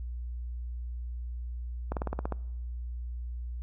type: slowing click train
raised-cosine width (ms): 1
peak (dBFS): -18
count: 8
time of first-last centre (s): 1.92-2.323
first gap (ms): 48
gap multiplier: 1.06
effects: noise-tail reverb RT60 1.0 s tail -24 dB re dry + added 60 Hz sine -34 dBFS peak until 3.62 s